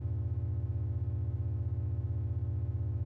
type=chord; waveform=triangle; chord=E diminished; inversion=none; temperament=equal; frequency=82.41 / 98 / 116.54 Hz; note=E2 / G2 / Bb2; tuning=0 / 0 / 0 cents; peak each=-33 dBFS; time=0-3.05 s; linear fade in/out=20 ms; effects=tanh soft clip ceiling -22 dBFS